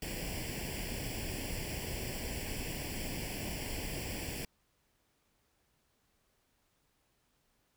pink noise with comb filter, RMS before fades -39 dBFS, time 0.02-4.45 s, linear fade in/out 2 ms, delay 0.39 ms, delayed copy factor +0.85, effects pink hiss -75 dBFS RMS until 7.76 s

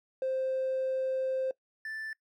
triangle tone pair in turn, 524 / 1762.5 Hz, C5 / A6, +2 / +2 cents, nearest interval octave + major sixth, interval 2100 cents, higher second, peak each -25 / -34 dBFS, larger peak first, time 0.22-1.51 / 1.85-2.13 s, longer first, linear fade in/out 2 ms, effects noise-tail reverb RT60 0.1 s tail -23 dB re dry + tanh soft clip ceiling -25 dBFS

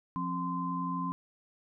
sine tone cluster, 175 / 266.5 / 1034 Hz, F3 / C4 / C6, +4 / +32 / -21 cents, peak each -35 / -37 / -34 dBFS, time 0.16-1.12 s, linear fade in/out 0 ms, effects none

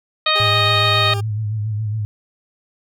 harmonic tone, 622.3 Hz, D#5, in tune, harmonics 1 / 2 / 3 / 4 / 5 / 6 / 7, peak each -24 / -19 / -24 / -22 / -25 / -19 / -25 dBFS, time 0.26-1.14 s, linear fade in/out 5 ms
20% pulse tone with pitch glide, 405.6 to 400 Hz, G#4 to G4, -41 to +35 cents, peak -21 dBFS, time 0.35-1.21 s, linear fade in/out 10 ms, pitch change -24 cents, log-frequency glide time 0.89-1.09 s
sine tone with vibrato, 107.2 Hz, A2, 45 cents flat, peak -19 dBFS, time 0.4-2.05 s, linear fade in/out 0 ms, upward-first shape sine, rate 7.2 Hz, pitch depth 57 cents each way
effects none

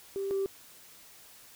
sine tone pair in turn, 392 / 390.2 Hz, G4 / G4, 0 / -8 cents, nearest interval unison, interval 8 cents, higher first, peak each -30 / -26 dBFS, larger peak second, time 0.16-0.31 / 0.31-0.46 s, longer neither, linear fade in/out 0 ms, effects tanh soft clip ceiling -24 dBFS + white hiss -54 dBFS RMS until 1.55 s

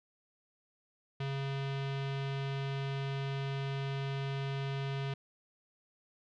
square tone with low-pass filter, 137.3 Hz, C#3, 16 cents flat, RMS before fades -36 dBFS, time 1.2-5.14 s, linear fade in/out 5 ms, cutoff 3300 Hz, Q 1.9, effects none

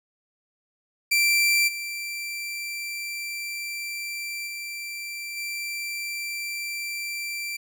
sawtooth tone with level steps, 2349 Hz, D7, in tune, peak -15 / -27 / -29 / -26 dBFS, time 1.11-7.57 s, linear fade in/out 10 ms, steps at 1.67 / 4.46 / 5.36 s, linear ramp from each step 20 ms, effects none

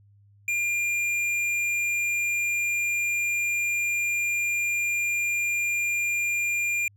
sine tone with tanh clipping, 2400 Hz, D7, 37 cents sharp, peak -25 dBFS, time 0.48-6.88 s, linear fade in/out 2 ms, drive 11 dB, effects added 101 Hz sine -54 dBFS peak until 6.96 s

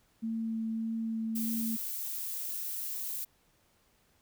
sine tone with vibrato, 224.4 Hz, A3, 34 cents sharp, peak -31 dBFS, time 0.22-1.77 s, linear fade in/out 20 ms, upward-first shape sine, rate 1.7 Hz, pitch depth 9 cents each way
violet noise, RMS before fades -37 dBFS, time 1.35-3.25 s, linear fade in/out 10 ms
effects pink hiss -69 dBFS RMS until 4.21 s

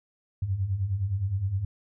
sine beating tone pair, 90 / 99.7 Hz, F#2 / G2, -47 / +30 cents, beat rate 9.7 Hz, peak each -32 / -26 dBFS, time 0.42-1.65 s, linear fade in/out 5 ms, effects none

